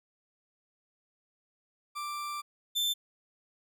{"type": "tone pair in turn", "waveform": "40% pulse", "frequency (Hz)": [1177, 3546], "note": ["D6", "A7"], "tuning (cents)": [3, 13], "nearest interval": "octave + perfect fifth", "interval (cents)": 1910, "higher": "second", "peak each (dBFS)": [-34, -26], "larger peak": "second", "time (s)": [[1.95, 2.42], [2.75, 2.94]], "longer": "first", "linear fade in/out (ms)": 20, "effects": []}